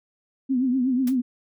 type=tone with vibrato; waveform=sine; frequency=255.9 Hz; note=C4; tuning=38 cents flat; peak=-19 dBFS; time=0.49-1.22 s; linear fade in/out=20 ms; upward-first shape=triangle; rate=8.2 Hz; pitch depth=110 cents each way
type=noise with exponential decay; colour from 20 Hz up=white; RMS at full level=-32 dBFS; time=1.07-1.16 s; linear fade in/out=5 ms; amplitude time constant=19 ms
effects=none